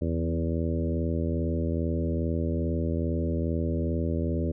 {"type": "harmonic tone with a mistuned harmonic", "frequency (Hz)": 82.4, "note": "E2", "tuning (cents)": 0, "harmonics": [1, 2, 3, 4, 5, 6, 7], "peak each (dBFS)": [-28, -32, -32, -34, -37, -38, -38], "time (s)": [0.01, 4.52], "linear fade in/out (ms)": 10, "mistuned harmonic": 2, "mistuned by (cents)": -18, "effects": []}